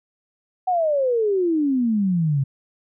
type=exponential sweep; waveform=sine; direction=down; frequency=757 to 132.4 Hz; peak=-17 dBFS; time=0.67-2.44 s; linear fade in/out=10 ms; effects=none